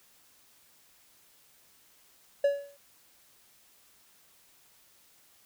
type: tone with exponential decay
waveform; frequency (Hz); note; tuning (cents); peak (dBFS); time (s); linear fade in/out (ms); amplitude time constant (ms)
triangle; 566; C#5; +36; -17; 2.44-2.77; 5; 70
effects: white hiss -62 dBFS RMS until 5.45 s